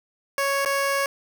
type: tone with dropouts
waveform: 15% pulse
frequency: 554.4 Hz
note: C#5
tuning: in tune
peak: -15 dBFS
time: 0.38-1.06 s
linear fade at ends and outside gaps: 1 ms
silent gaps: 0.649-0.659 s
effects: none